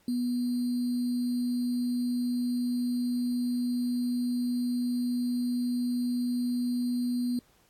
sine tone with sample-and-hold, 244.8 Hz, B3, 15 cents flat, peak -26 dBFS, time 0.08-7.39 s, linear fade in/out 2 ms, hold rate 4410 Hz, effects pink hiss -65 dBFS RMS until 7.69 s + AAC 64 kbps

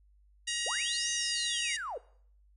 harmonic tone, 948 Hz, A#5, 29 cents sharp, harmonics 2 / 3 / 4 / 5 / 6 / 7 / 8 / 9 / 10, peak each -39 / -37 / -39 / -43 / -42 / -40 / -44 / -45 / -44 dBFS, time 0.47-1.77 s, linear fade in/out 10 ms
sine linear two-way sweep, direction up then down, 392 to 6272 to 416.7 Hz, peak -35 dBFS, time 0.66-1.98 s, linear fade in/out 5 ms, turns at 1.1 s
effects noise-tail reverb RT60 0.6 s tail -20 dB re dry + added 50 Hz sine -60 dBFS peak until 2.56 s

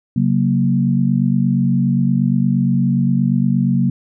sine chord, F# major, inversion second, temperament equal with one note detuned, 135.97 / 185 / 233.1 Hz, C#3 / F#3 / A#3, -33 / 0 / 0 cents, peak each -17 dBFS, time 0.16-3.9 s, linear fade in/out 5 ms, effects none

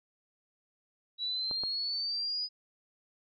sine exponential sweep, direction up, 3900 to 4978 Hz, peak -31 dBFS, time 1.18-2.49 s, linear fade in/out 50 ms
clicks, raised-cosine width 1 ms, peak -28 dBFS, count 2, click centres 1.512 / 1.636 s
effects none

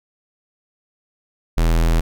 square tone, 41.2 Hz, E1, in tune, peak -14 dBFS, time 1.57-2.01 s, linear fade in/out 10 ms, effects none

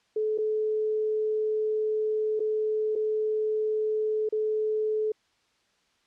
sine tone with dropouts, 431.3 Hz, A4, 35 cents flat, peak -24 dBFS, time 0.16-5.12 s, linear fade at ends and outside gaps 5 ms, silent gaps 0.377-0.384 / 2.395-2.402 / 2.954-2.959 / 4.29-4.324 s, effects white hiss -68 dBFS RMS until 6.06 s + low-pass 5000 Hz 12 dB/octave

